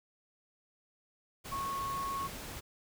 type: tone in noise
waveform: sine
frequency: 1100 Hz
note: C#6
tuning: 14 cents flat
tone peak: -34 dBFS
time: 1.51-2.28 s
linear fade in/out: 20 ms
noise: pink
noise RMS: -44 dBFS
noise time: 1.44-2.61 s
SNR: +7 dB
effects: none